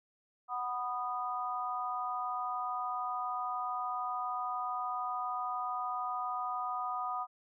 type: harmonic tone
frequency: 247 Hz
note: B3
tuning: in tune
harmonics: 3 / 4 / 5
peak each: -38 / -40 / -36 dBFS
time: 0.48-7.27 s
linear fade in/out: 50 ms
effects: none